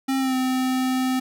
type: tone with pitch glide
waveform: square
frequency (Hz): 267.1 to 257.9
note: C4 to C4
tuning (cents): +36 to -25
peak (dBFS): -21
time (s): 0.08-1.2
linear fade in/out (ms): 10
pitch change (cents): -61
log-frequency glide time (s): 0.19-0.35
effects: none